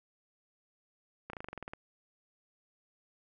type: slowing click train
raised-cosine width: 0.5 ms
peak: -26 dBFS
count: 11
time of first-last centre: 1.3-1.735 s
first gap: 33 ms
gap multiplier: 1.06
effects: none